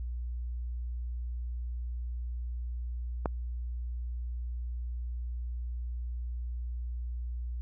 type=click; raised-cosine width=1 ms; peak=-15 dBFS; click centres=3.258 s; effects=added 60 Hz sine -33 dBFS peak until 7.61 s